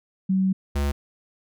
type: tone pair in turn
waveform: sine / square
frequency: 189.7 / 71.06 Hz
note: F#3 / C#2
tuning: +43 / +44 cents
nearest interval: octave + perfect fourth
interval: 1699 cents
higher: first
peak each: -18 / -22 dBFS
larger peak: first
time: 0.29-0.53 / 0.75-0.92 s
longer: first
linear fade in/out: 10 ms
effects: none